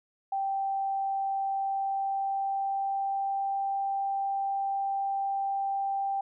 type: tone with pitch glide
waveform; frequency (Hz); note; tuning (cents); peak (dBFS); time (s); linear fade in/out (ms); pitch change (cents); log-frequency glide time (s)
sine; 782 to 787; G5 to G5; -4 to +7; -27; 0.32-6.21; 5; +11; 1.52-3.65
effects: none